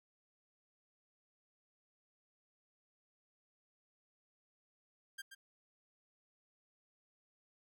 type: tone with echo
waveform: sawtooth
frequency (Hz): 1594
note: G6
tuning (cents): +28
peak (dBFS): -40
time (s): 5.18-5.22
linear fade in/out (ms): 10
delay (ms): 130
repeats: 1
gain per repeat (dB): -8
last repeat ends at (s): 5.35
effects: none